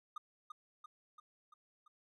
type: tone with echo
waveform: triangle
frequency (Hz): 1225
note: D#6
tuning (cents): -27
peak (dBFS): -39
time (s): 0.16-0.18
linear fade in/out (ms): 5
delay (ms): 340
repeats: 5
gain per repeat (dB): -4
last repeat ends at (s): 1.88
effects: none